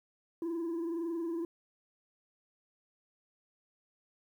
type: tone with frequency modulation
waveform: sine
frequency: 334.8 Hz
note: E4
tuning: 27 cents sharp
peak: -30 dBFS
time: 0.42-1.45 s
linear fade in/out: 2 ms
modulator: 21.7 Hz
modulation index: 0.52
effects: tanh soft clip ceiling -32 dBFS + 11-bit